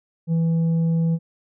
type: tone with tanh clipping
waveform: sine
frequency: 164.81 Hz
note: E3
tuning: in tune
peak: -18 dBFS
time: 0.27-1.19 s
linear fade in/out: 50 ms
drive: 4 dB
effects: none